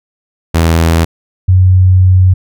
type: tone pair in turn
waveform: sawtooth / sine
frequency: 82.4 / 92.62 Hz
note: E2 / F#2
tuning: 0 / +2 cents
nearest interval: major second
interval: 202 cents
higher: second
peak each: -3 dBFS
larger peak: neither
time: 0.54-1.05 / 1.48-2.34 s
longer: second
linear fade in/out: 10 ms
effects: none